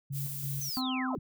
sine tone with tremolo, 139.1 Hz, C#3, 6 cents sharp, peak -33 dBFS, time 0.1-0.7 s, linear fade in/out 10 ms, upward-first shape square, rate 3 Hz, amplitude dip 55%
violet noise, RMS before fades -39 dBFS, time 0.12-0.82 s, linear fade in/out 50 ms
sine linear sweep, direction down, 6270 to 58 Hz, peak -35 dBFS, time 0.61-1.19 s, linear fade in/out 5 ms
harmonic tone, 258.4 Hz, C4, 21 cents flat, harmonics 1 / 3 / 4 / 5, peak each -31 / -40 / -39 / -43 dBFS, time 0.77-1.15 s, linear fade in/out 0 ms
effects none

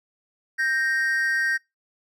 triangle tone pair together, 1571.3 / 1863 Hz, G6 / A#6, +4 / -2 cents, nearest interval minor third, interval 294 cents, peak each -22 dBFS, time 0.58-1.58 s, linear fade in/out 20 ms, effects noise-tail reverb RT60 0.2 s tail -23 dB re dry

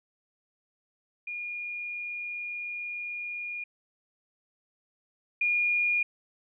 sine tone pair in turn, 2429 / 2429 Hz, D#7 / D#7, -42 / -42 cents, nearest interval unison, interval 0 cents, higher neither, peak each -33 / -23 dBFS, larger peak second, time 1.27-3.64 / 5.41-6.03 s, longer first, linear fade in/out 5 ms, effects none

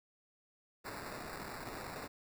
blue noise with sample-and-hold, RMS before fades -45 dBFS, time 0.84-2.08 s, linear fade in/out 20 ms, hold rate 3150 Hz, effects none

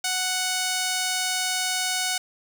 5% pulse tone, 740 Hz, F#5, in tune, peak -12 dBFS, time 0.04-2.18 s, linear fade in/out 5 ms, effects none

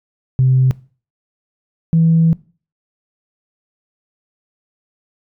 sine tone pair in turn, 130 / 163.79 Hz, C3 / E3, -11 / -11 cents, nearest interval major third, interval 400 cents, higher second, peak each -8 dBFS, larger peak neither, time 0.39-0.71 / 1.93-2.33 s, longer second, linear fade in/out 0 ms, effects noise-tail reverb RT60 0.4 s tail -21 dB re dry + tanh soft clip ceiling -4 dBFS

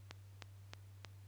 click train, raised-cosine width 0.2 ms, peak -28 dBFS, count 4, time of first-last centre 0.11-1.048 s, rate 3.2 Hz, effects added 98 Hz sine -54 dBFS peak until 1.27 s + pink hiss -70 dBFS RMS until 1.27 s

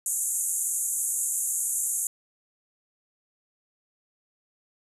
pink band-pass noise, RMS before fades -28 dBFS, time 0.06-2.07 s, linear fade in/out 2 ms, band 6700 to 12000 Hz, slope 96 dB/octave, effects none

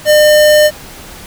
square tone, 604 Hz, D5, 48 cents sharp, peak -5 dBFS, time 0.05-0.71 s, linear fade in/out 50 ms, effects pink hiss -32 dBFS RMS until 1.26 s

